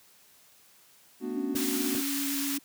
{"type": "chord", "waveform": "triangle", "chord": "B minor seventh", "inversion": "third", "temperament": "just", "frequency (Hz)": [222.2, 246.9, 296.3, 370.4], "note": ["A3", "B3", "D4", "F#4"], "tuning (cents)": [17, 0, 15, 2], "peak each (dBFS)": [-37, -33, -36, -34], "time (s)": [1.2, 2.03], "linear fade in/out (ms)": 50}
{"type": "tone with vibrato", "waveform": "sine", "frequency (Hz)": 279.7, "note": "C#4", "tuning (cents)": 16, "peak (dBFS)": -31, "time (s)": [1.35, 2.59], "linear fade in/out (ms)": 10, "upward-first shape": "triangle", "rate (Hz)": 8.4, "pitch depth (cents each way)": 13}
{"type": "high-pass noise", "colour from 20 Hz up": "white", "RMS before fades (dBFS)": -33, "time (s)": [1.55, 2.58], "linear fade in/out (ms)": 10, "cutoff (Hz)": 1200, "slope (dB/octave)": 12}
{"type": "clicks", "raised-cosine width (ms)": 2, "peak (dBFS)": -25, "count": 2, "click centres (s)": [1.55, 1.95]}
{"effects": ["white hiss -59 dBFS RMS until 2.64 s", "high-pass 80 Hz 12 dB/octave"]}